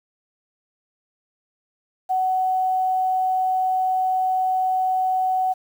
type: tone with quantisation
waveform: sine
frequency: 748 Hz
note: F#5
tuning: 19 cents sharp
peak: -18 dBFS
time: 2.09-5.54 s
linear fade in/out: 20 ms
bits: 8
effects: none